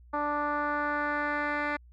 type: tone with low-pass filter sweep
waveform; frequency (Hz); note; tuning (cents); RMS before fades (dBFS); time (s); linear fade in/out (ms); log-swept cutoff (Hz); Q
10% pulse; 293.7; D4; 0; -30; 0.13-1.77; 10; 1100 to 2200; 2.3
effects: added 60 Hz sine -51 dBFS peak until 1.92 s